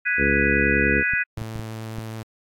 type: chord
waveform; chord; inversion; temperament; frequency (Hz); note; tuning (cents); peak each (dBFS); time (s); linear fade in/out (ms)
sine; G# minor seventh; third; equal; 1480 / 1661.2 / 1975.5 / 2489; F#6 / G#6 / B6 / D#7; 0 / 0 / 0 / 0; -25; 0.05-1.24; 20
type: harmonic tone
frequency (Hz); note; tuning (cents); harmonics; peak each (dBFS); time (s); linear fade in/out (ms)
70.2; C#2; +22; 1 / 2 / 3 / 4 / 5 / 6 / 7; -27 / -30 / -26 / -27 / -28 / -27 / -28; 0.17-1.04; 50
type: clicks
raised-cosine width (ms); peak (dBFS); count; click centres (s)
5; -21; 6; 1.136 / 1.38 / 1.417 / 1.559 / 1.595 / 1.985
type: tone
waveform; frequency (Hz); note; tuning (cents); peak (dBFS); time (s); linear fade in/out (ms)
sawtooth; 111.3; A2; +20; -27; 1.37-2.23; 5
effects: AAC 64 kbps